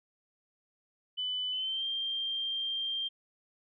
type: tone with pitch glide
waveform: sine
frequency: 3000 to 3178 Hz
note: F#7 to G7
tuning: +23 to +23 cents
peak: -31 dBFS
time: 1.17-3.09 s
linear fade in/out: 20 ms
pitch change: +100 cents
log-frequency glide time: 1.51-1.85 s
effects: none